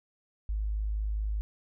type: tone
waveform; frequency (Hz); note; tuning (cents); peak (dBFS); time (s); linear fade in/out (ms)
sine; 52.4; G#1; +16; -28; 0.49-1.41; 0
effects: none